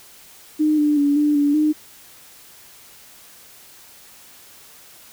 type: tone with pitch steps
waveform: sine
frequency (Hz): 305.7 / 297.1 / 286.4 / 296.3 / 288.5 / 304.6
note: D#4 / D4 / D4 / D4 / D4 / D#4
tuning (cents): -30 / +20 / -43 / +15 / -31 / -37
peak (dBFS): -14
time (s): 0.59-1.73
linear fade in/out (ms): 20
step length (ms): 190
effects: white hiss -46 dBFS RMS until 5.12 s